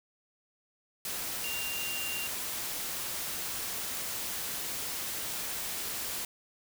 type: tone in noise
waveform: sine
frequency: 2782 Hz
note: F7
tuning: 7 cents flat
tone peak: -36 dBFS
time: 1.44-2.27 s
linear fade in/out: 2 ms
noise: white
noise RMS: -36 dBFS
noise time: 1.05-6.25 s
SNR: -3 dB
effects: none

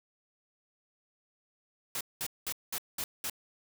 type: noise bursts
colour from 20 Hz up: white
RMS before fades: -35 dBFS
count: 6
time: 1.95-3.298 s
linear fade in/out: 2 ms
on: 58 ms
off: 200 ms
effects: none

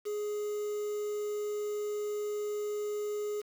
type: tone with quantisation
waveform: triangle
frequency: 417.4 Hz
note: G#4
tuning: 9 cents sharp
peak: -30 dBFS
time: 0.05-3.42 s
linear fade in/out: 20 ms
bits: 8
effects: none

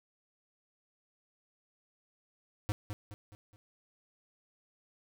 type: tone with echo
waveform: square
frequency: 103.83 Hz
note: G#2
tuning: in tune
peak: -30 dBFS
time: 2.69-2.72 s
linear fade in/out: 0 ms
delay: 210 ms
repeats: 4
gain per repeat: -7 dB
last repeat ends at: 3.56 s
effects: none

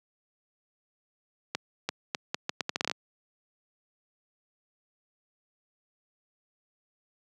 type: accelerating click train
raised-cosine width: 0.2 ms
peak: -11 dBFS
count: 13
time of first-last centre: 1.55-2.914 s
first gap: 340 ms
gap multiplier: 0.76
effects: high-pass 150 Hz 12 dB/octave

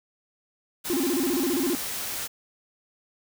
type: noise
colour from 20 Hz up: white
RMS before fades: -32 dBFS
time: 0.84-2.28 s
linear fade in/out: 20 ms
type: tone with vibrato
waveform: triangle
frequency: 306.8 Hz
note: D#4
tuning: 24 cents flat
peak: -21 dBFS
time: 0.9-1.75 s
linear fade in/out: 0 ms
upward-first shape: square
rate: 15 Hz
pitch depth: 230 cents each way
effects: none

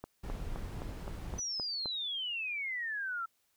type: click train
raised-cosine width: 1 ms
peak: -27 dBFS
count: 8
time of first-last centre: 0.04-1.858 s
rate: 3.85 Hz
type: noise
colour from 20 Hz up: brown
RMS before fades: -40 dBFS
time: 0.23-1.4 s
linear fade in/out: 10 ms
type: exponential sweep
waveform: sine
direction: down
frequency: 6050 to 1323 Hz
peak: -34 dBFS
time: 1.38-3.26 s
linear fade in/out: 10 ms
effects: white hiss -75 dBFS RMS until 3.56 s

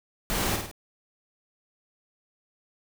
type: noise with echo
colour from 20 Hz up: pink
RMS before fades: -28 dBFS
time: 0.3-0.56 s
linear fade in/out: 0 ms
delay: 51 ms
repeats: 3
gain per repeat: -5 dB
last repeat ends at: 0.713 s
effects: none

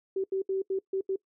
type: tone bursts at uneven times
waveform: sine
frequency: 384.4 Hz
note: G4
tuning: 34 cents flat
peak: -26 dBFS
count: 6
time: 0.16-0.24 / 0.32-0.42 / 0.49-0.62 / 0.7-0.79 / 0.93-1.01 / 1.09-1.16 s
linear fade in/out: 5 ms
effects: noise-tail reverb RT60 0.1 s tail -22 dB re dry

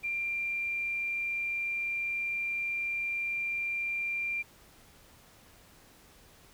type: tone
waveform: sine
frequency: 2378 Hz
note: D7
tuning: 21 cents sharp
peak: -30 dBFS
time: 0.03-4.43 s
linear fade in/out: 20 ms
effects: pink hiss -58 dBFS RMS until 6.53 s

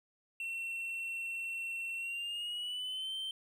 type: tone with pitch glide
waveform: triangle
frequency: 2711 to 3114 Hz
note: E7 to G7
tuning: +48 to -12 cents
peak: -35 dBFS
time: 0.4-3.31 s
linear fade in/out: 2 ms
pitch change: +240 cents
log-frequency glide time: 1.97-3.14 s
effects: none

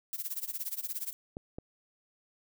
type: noise with tremolo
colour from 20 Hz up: violet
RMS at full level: -34 dBFS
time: 0.13-1.13 s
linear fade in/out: 0 ms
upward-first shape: sine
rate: 17 Hz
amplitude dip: 90%
type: clicks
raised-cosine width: 2 ms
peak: -26 dBFS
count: 2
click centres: 1.369 / 1.585 s
effects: none

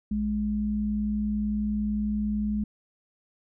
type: tone pair together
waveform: sine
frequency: 58.93 / 210 Hz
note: A#1 / G#3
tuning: +19 / +19 cents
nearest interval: octave + minor seventh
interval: 2200 cents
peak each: -33 / -25 dBFS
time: 0.11-2.64 s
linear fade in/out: 5 ms
effects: none

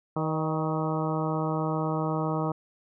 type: harmonic tone with a mistuned harmonic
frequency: 157.9 Hz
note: D#3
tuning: 26 cents sharp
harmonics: 1 / 2 / 3 / 4 / 5 / 6 / 7 / 8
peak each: -29 / -32 / -34 / -35 / -36 / -37 / -37 / -38 dBFS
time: 0.16-2.52 s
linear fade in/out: 5 ms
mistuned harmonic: 4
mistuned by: -33 cents
effects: none

